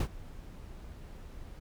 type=noise with ADSR envelope; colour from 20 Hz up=brown; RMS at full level=-25 dBFS; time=0-1.6 s; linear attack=3 ms; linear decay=70 ms; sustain=-21 dB; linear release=15 ms; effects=none